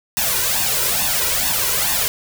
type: noise with flanger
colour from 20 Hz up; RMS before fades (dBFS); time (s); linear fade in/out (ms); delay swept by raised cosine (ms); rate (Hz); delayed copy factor
white; -19; 0.17-2.08; 0; 1.1 to 2.1; 2.3; +0.75
effects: none